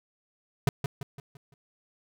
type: tone with echo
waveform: square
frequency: 138.59 Hz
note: C#3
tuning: in tune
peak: -20 dBFS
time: 0.67-0.69 s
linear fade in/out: 2 ms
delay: 170 ms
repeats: 5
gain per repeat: -7 dB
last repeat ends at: 1.54 s
effects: none